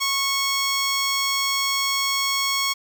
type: tone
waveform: 10% pulse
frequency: 1100 Hz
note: C#6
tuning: 14 cents flat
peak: -12 dBFS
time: 0-2.74 s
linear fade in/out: 20 ms
effects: none